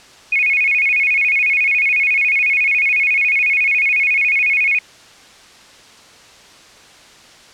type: tone with vibrato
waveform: sine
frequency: 2328 Hz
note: D7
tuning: 16 cents flat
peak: -12 dBFS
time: 0.32-4.79 s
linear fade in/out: 5 ms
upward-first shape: square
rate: 14 Hz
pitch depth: 110 cents each way
effects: white hiss -43 dBFS RMS until 7.53 s + low-pass 6000 Hz 12 dB/octave